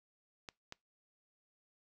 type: clicks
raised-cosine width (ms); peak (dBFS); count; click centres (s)
0.2; -27; 2; 0.488 / 0.724
effects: noise-tail reverb RT60 0.2 s tail -24 dB re dry